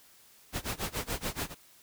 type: noise with tremolo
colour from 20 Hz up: pink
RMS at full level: -32 dBFS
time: 0.52-1.55 s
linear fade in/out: 50 ms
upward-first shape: sine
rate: 7 Hz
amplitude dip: 95%
effects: white hiss -59 dBFS RMS until 1.82 s